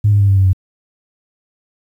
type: tone with pitch steps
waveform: sine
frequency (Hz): 104.3 / 102.09 / 99.94 / 97.82 / 95.75 / 93.73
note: G#2 / G#2 / G2 / G2 / G2 / F#2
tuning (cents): +8 / -29 / +34 / -3 / -40 / +23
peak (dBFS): -7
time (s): 0.04-0.532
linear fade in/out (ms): 10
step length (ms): 82
effects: tanh soft clip ceiling -3 dBFS + 8-bit